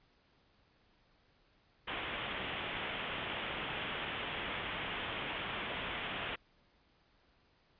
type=low-pass noise; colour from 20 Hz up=white; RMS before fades=-40 dBFS; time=1.87-6.36 s; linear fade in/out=10 ms; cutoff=3400 Hz; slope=96 dB/octave; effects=pink hiss -70 dBFS RMS until 7.79 s + resampled to 11025 Hz